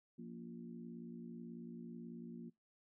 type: harmonic tone with a mistuned harmonic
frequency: 58.27 Hz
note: A#1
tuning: in tune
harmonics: 3 / 4 / 5 / 6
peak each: -52 / -49 / -61 / -57 dBFS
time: 0.18-2.5 s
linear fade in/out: 10 ms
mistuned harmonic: 5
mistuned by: -44 cents
effects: noise-tail reverb RT60 0.2 s tail -24 dB re dry